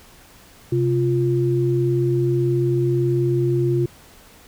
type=tone pair together; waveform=sine; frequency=130.81 / 349.2 Hz; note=C3 / F4; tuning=0 / 0 cents; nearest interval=octave + perfect fourth; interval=1700 cents; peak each=-19 dBFS; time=0.72-3.86 s; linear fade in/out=5 ms; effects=pink hiss -48 dBFS RMS until 4.47 s